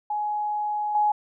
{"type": "tone with level steps", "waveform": "sine", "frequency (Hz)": 839, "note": "G#5", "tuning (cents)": 17, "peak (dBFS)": [-24, -18], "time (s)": [0.1, 1.12], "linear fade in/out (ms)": 5, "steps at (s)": 0.95, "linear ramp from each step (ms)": 2, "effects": []}